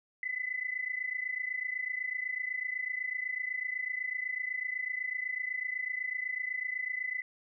sine tone pair together, 2000 / 2028 Hz, B6 / B6, +21 / +45 cents, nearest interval unison, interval 24 cents, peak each -35 / -36 dBFS, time 0.23-7.22 s, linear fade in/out 2 ms, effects none

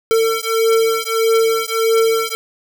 square beating tone pair, 450 / 451.6 Hz, A4 / A4, +39 / +45 cents, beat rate 1.6 Hz, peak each -17 dBFS, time 0.11-2.35 s, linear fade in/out 0 ms, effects none

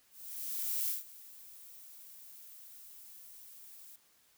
violet noise with ADSR envelope, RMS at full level -33 dBFS, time 0.1-3.96 s, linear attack 780 ms, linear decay 150 ms, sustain -20 dB, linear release 4 ms, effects white hiss -68 dBFS RMS until 4.37 s

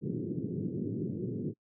pink band-pass noise, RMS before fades -35 dBFS, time 0.01-1.54 s, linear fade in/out 50 ms, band 110 to 410 Hz, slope 48 dB/octave, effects noise-tail reverb RT60 0.1 s tail -26 dB re dry

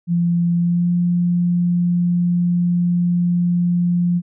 sine tone with pitch glide, 172 to 175.11 Hz, F3 to F3, -26 to +5 cents, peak -14 dBFS, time 0.07-4.22 s, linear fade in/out 50 ms, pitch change +31 cents, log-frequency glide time 0.56-0.91 s, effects none

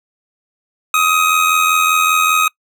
25% pulse tone with amplitude modulation, 1258 Hz, D#6, 19 cents sharp, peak -5 dBFS, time 0.94-2.48 s, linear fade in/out 2 ms, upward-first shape sine, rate 85.1 Hz, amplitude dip 50%, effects noise-tail reverb RT60 0.1 s tail -25 dB re dry

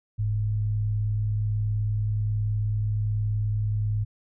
sine tone pair together, 44.83 / 106.1 Hz, F1 / G#2, +46 / +38 cents, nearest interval octave + minor third, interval 1492 cents, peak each -33 / -23 dBFS, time 0.18-4.05 s, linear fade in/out 20 ms, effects none

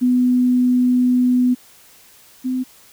sine tone pair in turn, 249.4 / 255.8 Hz, B3 / C4, +17 / -39 cents, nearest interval unison, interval 44 cents, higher second, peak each -12 / -18 dBFS, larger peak first, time 0.01-1.55 / 2.44-2.64 s, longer first, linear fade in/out 20 ms, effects white hiss -48 dBFS RMS until 2.92 s

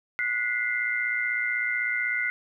sine tone cluster, 1461 / 1975 / 2091 Hz, F#6 / B6 / C7, -22 / 0 / -2 cents, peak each -29 / -32 / -27 dBFS, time 0.19-2.3 s, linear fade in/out 0 ms, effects none

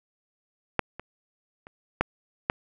clicks, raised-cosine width 0.5 ms, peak -6 / -22 / -29 / -6 / -7 dBFS, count 5, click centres 0.793 / 0.996 / 1.669 / 2.01 / 2.499 s, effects none

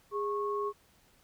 sine tone pair together, 410.9 / 1097 Hz, G#4 / C#6, -18 / -18 cents, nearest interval octave + perfect fourth, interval 1700 cents, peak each -32 / -34 dBFS, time 0.11-0.73 s, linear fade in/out 50 ms, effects pink hiss -65 dBFS RMS until 1.23 s

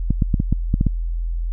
clicks, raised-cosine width 5 ms, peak -5 dBFS, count 8, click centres 0.106 / 0.222 / 0.342 / 0.401 / 0.526 / 0.741 / 0.811 / 0.867 s, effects added 42 Hz sine -20 dBFS peak until 1.52 s

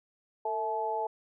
sine tone cluster, 448.7 / 656 / 861 Hz, A4 / E5 / A5, +34 / -9 / -38 cents, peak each -35 / -36 / -31 dBFS, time 0.45-1.07 s, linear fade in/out 5 ms, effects none

